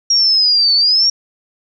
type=linear two-way sweep; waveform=sine; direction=down then up; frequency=5630 to 4435 to 5630 Hz; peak=-9 dBFS; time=0.1-1.1 s; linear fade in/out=5 ms; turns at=0.75 s; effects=none